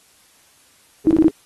sine tone bursts, 317.2 Hz, D#4, 33 cents sharp, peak -9 dBFS, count 4, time 1.07-1.282 s, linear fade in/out 0 ms, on 38 ms, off 20 ms, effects white hiss -54 dBFS RMS until 1.45 s + AAC 32 kbps

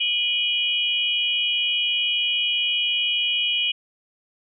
sine tone cluster, 2456 / 2941 / 3246 Hz, D#7 / F#7 / G#7, -23 / -11 / -40 cents, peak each -26 / -22 / -26 dBFS, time 0-3.72 s, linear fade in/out 10 ms, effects none

